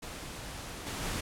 pink noise with level steps, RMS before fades -42 / -37 / -35 dBFS, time 0.02-1.21 s, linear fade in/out 10 ms, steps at 0.86 / 1.02 s, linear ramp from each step 10 ms, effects low-pass 11000 Hz 12 dB/octave

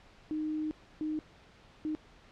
sine tone bursts at uneven times, 308.5 Hz, D#4, 15 cents flat, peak -31 dBFS, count 3, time 0.31-0.71 / 1.01-1.19 / 1.85-1.95 s, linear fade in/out 0 ms, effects pink hiss -58 dBFS RMS until 2.31 s + low-pass 4000 Hz 12 dB/octave

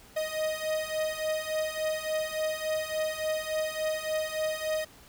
45% pulse beating tone pair, 622.3 / 625.8 Hz, D#5 / D#5, 0 / +10 cents, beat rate 3.5 Hz, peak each -33 / -31 dBFS, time 0.16-4.85 s, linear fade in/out 10 ms, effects pink hiss -54 dBFS RMS until 5.08 s

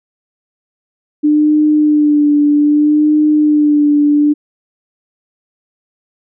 sine tone with vibrato, 298 Hz, D4, 25 cents sharp, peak -7 dBFS, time 1.23-4.34 s, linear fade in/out 20 ms, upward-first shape sine, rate 0.63 Hz, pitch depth 30 cents each way, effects none

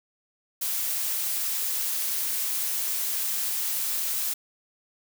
blue noise, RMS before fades -28 dBFS, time 0.61-4.34 s, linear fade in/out 10 ms, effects none

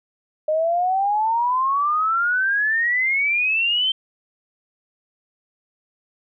sine exponential sweep, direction up, 610 to 3136 Hz, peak -17 dBFS, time 0.48-3.92 s, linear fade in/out 5 ms, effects none

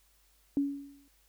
sine tone with exponential decay, 281.3 Hz, C#4, 26 cents sharp, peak -23 dBFS, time 0.57-1.08 s, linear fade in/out 1 ms, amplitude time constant 110 ms, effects added 50 Hz sine -68 dBFS peak until 1.28 s + white hiss -68 dBFS RMS until 1.28 s

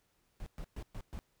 brown noise bursts, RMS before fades -42 dBFS, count 5, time 0.4-1.19 s, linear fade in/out 0 ms, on 62 ms, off 120 ms, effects pink hiss -75 dBFS RMS until 1.4 s

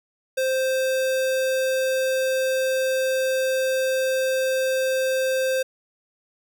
square tone, 523.3 Hz, C5, in tune, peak -21 dBFS, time 0.37-5.63 s, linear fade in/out 10 ms, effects none

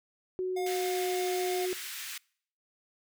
sine tone with pitch glide, 370 to 367.2 Hz, F#4 to F#4, 0 to -13 cents, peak -29 dBFS, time 0.39-1.73 s, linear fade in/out 0 ms, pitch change -13 cents, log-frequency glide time 0.73-1.2 s
square tone, 715 Hz, F5, 41 cents sharp, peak -36 dBFS, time 0.56-1.66 s, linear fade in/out 10 ms
pink high-pass noise, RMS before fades -40 dBFS, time 0.66-2.18 s, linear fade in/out 5 ms, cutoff 1600 Hz, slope 24 dB/octave
effects noise-tail reverb RT60 0.6 s tail -26 dB re dry

